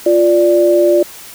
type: tone pair together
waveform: sine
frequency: 349.2 / 587.3 Hz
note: F4 / D5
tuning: 0 / 0 cents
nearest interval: major sixth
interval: 900 cents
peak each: -10 dBFS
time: 0.06-1.03 s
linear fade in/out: 5 ms
effects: white hiss -34 dBFS RMS until 1.34 s